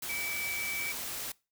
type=tone in noise; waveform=sine; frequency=2300 Hz; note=D7; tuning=37 cents flat; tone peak=-34 dBFS; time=0.09-0.92 s; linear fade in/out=5 ms; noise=white; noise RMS=-38 dBFS; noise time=0.02-1.32 s; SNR=+1 dB; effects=noise-tail reverb RT60 0.3 s tail -23 dB re dry